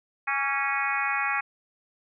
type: harmonic tone with a mistuned harmonic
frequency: 275.4 Hz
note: C#4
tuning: 11 cents flat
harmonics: 3 / 4 / 5 / 6 / 7 / 8 / 9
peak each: -32 / -32 / -32 / -32 / -32 / -32 / -32 dBFS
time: 0.27-1.41 s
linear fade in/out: 10 ms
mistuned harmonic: 4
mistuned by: +42 cents
effects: none